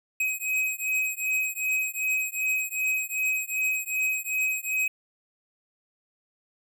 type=beating tone pair; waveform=square; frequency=2530 / 2532.6 Hz; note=D#7 / D#7; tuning=+28 / +30 cents; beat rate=2.6 Hz; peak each=-29 dBFS; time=0.2-4.88 s; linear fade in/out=5 ms; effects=none